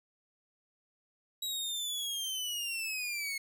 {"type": "linear sweep", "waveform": "sawtooth", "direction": "down", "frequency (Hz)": [3874, 2168], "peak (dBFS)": -31, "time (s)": [1.42, 3.38], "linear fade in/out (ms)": 5, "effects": []}